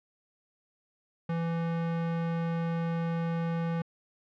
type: tone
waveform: square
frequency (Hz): 166.9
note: E3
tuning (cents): +22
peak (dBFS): -29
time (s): 1.29-3.82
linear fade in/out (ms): 5
effects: low-pass 2000 Hz 12 dB/octave